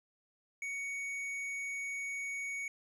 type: tone with hard clipping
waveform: sine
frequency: 2234 Hz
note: C#7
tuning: 13 cents sharp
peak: -38 dBFS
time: 0.62-2.68 s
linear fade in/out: 2 ms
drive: 7 dB
effects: none